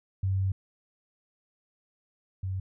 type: tone pair in turn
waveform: sine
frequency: 95.8 / 94.59 Hz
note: G2 / F#2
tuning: -39 / +39 cents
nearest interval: unison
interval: 22 cents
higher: first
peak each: -24 / -29 dBFS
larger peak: first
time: 0.23-0.52 / 2.43-2.6 s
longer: first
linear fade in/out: 5 ms
effects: none